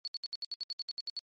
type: tone bursts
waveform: sine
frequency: 4428 Hz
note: C#8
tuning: 3 cents flat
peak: -34 dBFS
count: 13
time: 0.05-1.191 s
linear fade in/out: 0 ms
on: 25 ms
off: 68 ms
effects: MP3 32 kbps